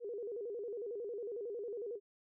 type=tone with vibrato; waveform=sine; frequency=440 Hz; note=A4; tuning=in tune; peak=-39 dBFS; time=0-2 s; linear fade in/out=50 ms; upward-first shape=square; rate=11 Hz; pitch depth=140 cents each way; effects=none